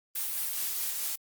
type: noise with tremolo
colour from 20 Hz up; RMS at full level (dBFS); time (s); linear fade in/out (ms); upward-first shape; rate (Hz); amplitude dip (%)
blue; -31; 0.15-1.16; 10; triangle; 4.7; 30
effects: Opus 32 kbps